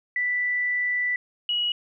sine tone pair in turn, 1975.5 / 2912 Hz, B6 / F#7, 0 / -28 cents, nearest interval perfect fifth, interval 672 cents, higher second, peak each -22 dBFS, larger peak neither, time 0.16-1.16 / 1.49-1.72 s, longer first, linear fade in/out 2 ms, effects none

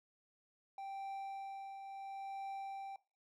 triangle tone with tremolo, 783 Hz, G5, 2 cents flat, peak -39 dBFS, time 0.78-2.96 s, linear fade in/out 2 ms, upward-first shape triangle, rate 0.73 Hz, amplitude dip 50%, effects noise-tail reverb RT60 0.3 s tail -18 dB re dry

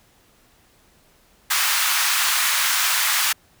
pink high-pass noise, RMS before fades -20 dBFS, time 1.5-3.33 s, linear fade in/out 10 ms, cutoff 1100 Hz, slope 24 dB/octave, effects pink hiss -57 dBFS RMS until 3.6 s

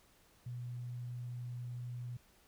sine tone, 122.2 Hz, B2, 18 cents flat, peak -40 dBFS, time 0.46-2.17 s, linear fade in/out 5 ms, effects pink hiss -67 dBFS RMS until 2.47 s

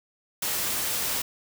white noise, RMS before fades -28 dBFS, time 0.42-1.22 s, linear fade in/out 5 ms, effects none

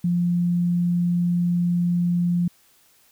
sine tone, 174.61 Hz, F3, in tune, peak -18 dBFS, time 0.04-2.48 s, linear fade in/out 5 ms, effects white hiss -58 dBFS RMS until 3.11 s

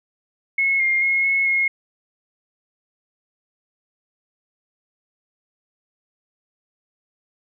sine tone with pitch steps, 2181 / 2120 / 2161 / 2183 / 2157 Hz, C#7 / C7 / C#7 / C#7 / C#7, -29 / +22 / -45 / -27 / -48 cents, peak -16 dBFS, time 0.58-1.68 s, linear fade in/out 5 ms, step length 220 ms, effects none

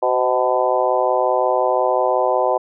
harmonic tone with a mistuned harmonic, 125.6 Hz, B2, 30 cents sharp, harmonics 3 / 4 / 5 / 6 / 7 / 8, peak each -24 / -20 / -20 / -22 / -23 / -24 dBFS, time 0.02-2.58 s, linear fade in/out 10 ms, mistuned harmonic 4, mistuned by +35 cents, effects none

